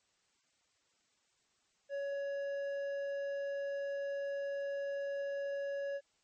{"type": "tone with hard clipping", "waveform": "triangle", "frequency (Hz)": 560, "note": "C#5", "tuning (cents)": 18, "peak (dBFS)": -37, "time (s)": [1.89, 6.01], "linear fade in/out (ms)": 50, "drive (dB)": 10, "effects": ["white hiss -75 dBFS RMS until 6.23 s", "MP3 32 kbps"]}